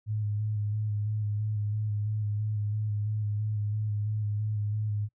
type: tone with vibrato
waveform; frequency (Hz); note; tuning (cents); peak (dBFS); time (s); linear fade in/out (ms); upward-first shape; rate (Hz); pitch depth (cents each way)
sine; 105.6; G#2; +29; -27; 0.06-5.09; 50; square; 3; 24
effects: noise-tail reverb RT60 0.1 s tail -26 dB re dry